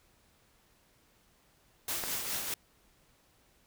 white noise with tremolo, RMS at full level -34 dBFS, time 1.88-2.54 s, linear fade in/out 2 ms, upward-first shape sine, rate 4.9 Hz, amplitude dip 40%
click, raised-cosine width 0.5 ms, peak -21 dBFS, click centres 2.038 s
effects pink hiss -67 dBFS RMS until 3.66 s

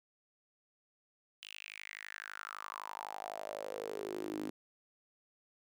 sawtooth tone with high-pass filter sweep, 51.91 Hz, G#1, in tune, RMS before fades -44 dBFS, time 1.42-4.5 s, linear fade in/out 5 ms, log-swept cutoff 3000 to 280 Hz, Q 6.1, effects none

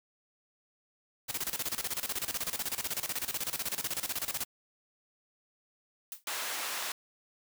white noise with tremolo, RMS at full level -33 dBFS, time 1.28-4.45 s, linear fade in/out 20 ms, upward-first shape square, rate 16 Hz, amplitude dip 80%
blue noise with exponential decay, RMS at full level -36 dBFS, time 6.12-6.24 s, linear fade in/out 1 ms, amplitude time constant 24 ms
pink high-pass noise, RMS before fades -36 dBFS, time 6.27-6.92 s, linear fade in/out 2 ms, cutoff 870 Hz, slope 12 dB/octave
effects none

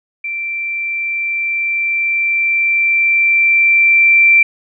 sine tone with level ramp, 2349 Hz, D7, in tune, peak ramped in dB -19 to -5 dBFS, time 0.24-4.43 s, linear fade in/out 5 ms, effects none

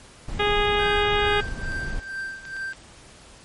brown noise, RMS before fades -30 dBFS, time 0.28-2 s, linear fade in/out 5 ms
harmonic tone, 412.8 Hz, G#4, 10 cents flat, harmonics 1 / 2 / 3 / 4 / 5 / 6 / 7 / 8 / 9, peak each -23 / -26 / -28 / -29 / -30 / -31 / -31 / -32 / -33 dBFS, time 0.39-1.41 s, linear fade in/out 10 ms
triangle tone with tremolo, 1568 Hz, G6, in tune, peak -25 dBFS, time 0.79-2.73 s, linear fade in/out 5 ms, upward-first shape triangle, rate 2.3 Hz, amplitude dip 85%
clicks, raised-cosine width 0.2 ms, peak -25 dBFS, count 5, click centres 1.483 / 1.72 / 2.453 / 2.566 / 2.734 s
effects pink hiss -48 dBFS RMS until 3.44 s + MP3 48 kbps

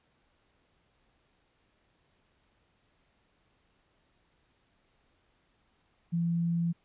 sine tone, 169.4 Hz, E3, 48 cents sharp, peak -26 dBFS, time 6.12-6.73 s, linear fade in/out 20 ms, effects pink hiss -71 dBFS RMS until 6.84 s + resampled to 8000 Hz

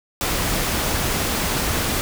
pink noise, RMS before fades -22 dBFS, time 0.21-2.01 s, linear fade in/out 0 ms, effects none

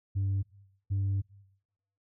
sine tone pair in turn, 97.7 / 98.11 Hz, G2 / G2, -5 / +2 cents, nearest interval unison, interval 7 cents, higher second, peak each -24 dBFS, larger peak neither, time 0.15-0.43 / 0.9-1.22 s, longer second, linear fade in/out 20 ms, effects noise-tail reverb RT60 0.9 s tail -24 dB re dry + tanh soft clip ceiling -25 dBFS

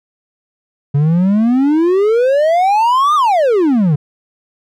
triangle exponential two-way sweep, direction up then down, 138.59 to 1244.5 to 138.59 Hz, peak -7 dBFS, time 0.94-3.96 s, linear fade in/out 10 ms, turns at 3.15 s, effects none

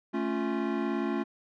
square chord, A augmented, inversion none, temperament equal, 220 / 277.2 / 349.2 Hz, A3 / C#4 / E#4, 0 / 0 / 0 cents, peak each -33 dBFS, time 0.13-1.24 s, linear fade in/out 20 ms, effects low-pass 2000 Hz 12 dB/octave

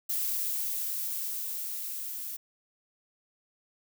violet noise with level ramp, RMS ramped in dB -30 to -38 dBFS, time 0.09-2.37 s, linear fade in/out 10 ms, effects none

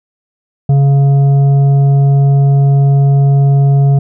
sine tone with frequency modulation, 139.2 Hz, C#3, 8 cents sharp, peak -5 dBFS, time 0.69-3.99 s, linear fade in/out 5 ms, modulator 558 Hz, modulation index 0.23, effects none

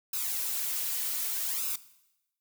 blue noise with flanger, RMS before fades -32 dBFS, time 0.13-1.76 s, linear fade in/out 5 ms, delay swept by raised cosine 0.77 to 4.27 ms, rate 0.65 Hz, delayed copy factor +0.7, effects noise-tail reverb RT60 0.9 s tail -17 dB re dry

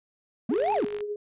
triangle linear two-way sweep, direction up then down, 196.7 to 895 to 196.7 Hz, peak -21 dBFS, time 0.49-0.85 s, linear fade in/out 5 ms, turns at 0.73 s
sine tone with tremolo, 415.3 Hz, G#4, in tune, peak -27 dBFS, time 0.51-1.16 s, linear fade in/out 2 ms, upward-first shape triangle, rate 12 Hz, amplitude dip 55%
click train, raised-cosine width 0.3 ms, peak -25 dBFS, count 24, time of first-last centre 0.54-1.007 s, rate 49.3 Hz
effects resampled to 8000 Hz

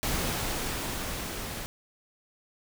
pink noise with level ramp, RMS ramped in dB -29 to -37 dBFS, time 0.03-1.66 s, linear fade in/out 0 ms, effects none

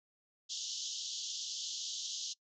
white band-pass noise, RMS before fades -41 dBFS, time 0.49-2.34 s, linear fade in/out 20 ms, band 3000 to 6900 Hz, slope 96 dB/octave, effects noise-tail reverb RT60 0.1 s tail -22 dB re dry

